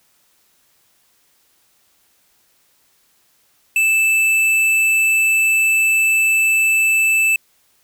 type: tone with tanh clipping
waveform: sine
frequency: 2637 Hz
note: E7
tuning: in tune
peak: -14 dBFS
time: 3.76-7.36 s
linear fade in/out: 2 ms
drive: 13 dB
effects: white hiss -59 dBFS RMS until 7.83 s